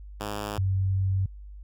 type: tone pair in turn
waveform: 5% pulse / sine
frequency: 103.6 / 95.71 Hz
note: G#2 / G2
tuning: -4 / -41 cents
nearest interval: minor second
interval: 137 cents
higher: first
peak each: -20 / -22 dBFS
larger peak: first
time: 0.2-0.58 / 0.58-1.26 s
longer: second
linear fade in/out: 5 ms
effects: added 50 Hz sine -40 dBFS peak until 1.63 s